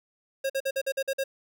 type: tone bursts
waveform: square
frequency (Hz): 540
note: C#5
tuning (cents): -45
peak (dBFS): -26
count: 8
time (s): 0.44-1.24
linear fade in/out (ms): 10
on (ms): 58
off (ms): 48
effects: none